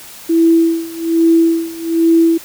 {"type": "tone with tremolo", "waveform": "sine", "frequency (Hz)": 330.5, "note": "E4", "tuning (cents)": 5, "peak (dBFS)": -6, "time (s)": [0.29, 2.38], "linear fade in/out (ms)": 10, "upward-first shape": "sine", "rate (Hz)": 1.2, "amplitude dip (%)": 90, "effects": ["white hiss -35 dBFS RMS until 2.44 s"]}